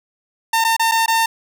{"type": "tone with dropouts", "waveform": "sawtooth", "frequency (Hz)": 906, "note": "A#5", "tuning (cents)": -50, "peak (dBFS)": -10, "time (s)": [0.53, 1.26], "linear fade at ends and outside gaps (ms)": 5, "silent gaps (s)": [[0.642, 0.647], [0.766, 0.795], [0.914, 0.918], [1.061, 1.079]], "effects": []}